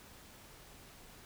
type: silence
effects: pink hiss -56 dBFS RMS until 1.25 s